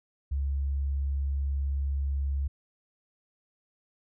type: tone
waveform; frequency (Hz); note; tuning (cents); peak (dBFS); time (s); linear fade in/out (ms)
sine; 69.3; C#2; 0; -26; 0.31-2.48; 10
effects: none